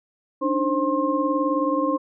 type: tone cluster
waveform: sine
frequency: 286.7 / 305.6 / 527 / 1064 Hz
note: D4 / D#4 / C5 / C6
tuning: -42 / -31 / +12 / +29 cents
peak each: -25 dBFS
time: 0.41-1.98 s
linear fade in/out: 20 ms
effects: none